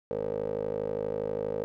15% pulse tone with band-pass filter, 52.4 Hz, G#1, 16 cents sharp, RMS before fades -32 dBFS, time 0.11-1.64 s, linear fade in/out 0 ms, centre 470 Hz, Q 5.3, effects none

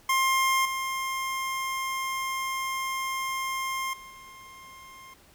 25% pulse tone with level steps, 1060 Hz, C6, 22 cents sharp, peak -18 / -25 / -40 / -42 dBFS, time 0.09-5.14 s, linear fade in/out 5 ms, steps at 0.65 / 3.93 / 4.1 s, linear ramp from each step 5 ms, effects pink hiss -57 dBFS RMS until 5.34 s

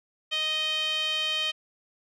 sawtooth tone with band-pass filter, 622.3 Hz, D#5, in tune, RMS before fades -28 dBFS, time 0.31-1.52 s, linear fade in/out 20 ms, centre 3100 Hz, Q 5.7, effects none

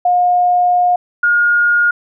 sine tone pair in turn, 715 / 1427.2 Hz, F5 / F6, +41 / +37 cents, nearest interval octave, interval 1196 cents, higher second, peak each -9 dBFS, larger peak neither, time 0.05-0.96 / 1.23-1.91 s, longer first, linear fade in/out 5 ms, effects none

